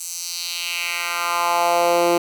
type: tone with high-pass filter sweep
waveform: 10% pulse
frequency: 172.7 Hz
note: F3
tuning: 19 cents flat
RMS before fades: -21 dBFS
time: 0-2.18 s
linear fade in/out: 5 ms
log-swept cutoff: 7600 to 350 Hz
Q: 2.1
effects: none